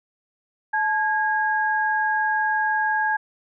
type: tone pair together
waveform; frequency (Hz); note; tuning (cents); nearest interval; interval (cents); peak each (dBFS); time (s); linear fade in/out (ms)
sine; 864 / 1638.1; A5 / G#6; -32 / -24; major seventh; 1108; -22; 0.73-3.17; 10
effects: none